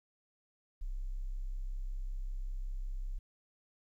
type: tone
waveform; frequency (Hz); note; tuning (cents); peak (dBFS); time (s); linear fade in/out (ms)
sine; 32.65; C1; -3; -35; 0.81-3.19; 10
effects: 12-bit